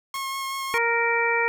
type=tone with vibrato; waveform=sawtooth; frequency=1082 Hz; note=C#6; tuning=42 cents flat; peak=-24 dBFS; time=0.14-0.78 s; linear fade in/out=2 ms; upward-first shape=sine; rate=5.4 Hz; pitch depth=11 cents each way
type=noise with exponential decay; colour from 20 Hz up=white; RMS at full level=-38 dBFS; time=0.15-0.24 s; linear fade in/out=2 ms; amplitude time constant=18 ms
type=harmonic tone; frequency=466.2 Hz; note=A#4; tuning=in tune; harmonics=1 / 2 / 3 / 4 / 5; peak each=-26 / -26 / -29 / -26 / -25 dBFS; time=0.74-1.48 s; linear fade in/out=0 ms
effects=none